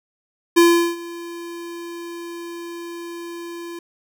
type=tone with ADSR envelope; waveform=square; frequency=341.4 Hz; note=F4; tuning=39 cents flat; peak=-9 dBFS; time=0.56-3.79 s; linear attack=17 ms; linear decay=380 ms; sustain=-22 dB; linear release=3 ms; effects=none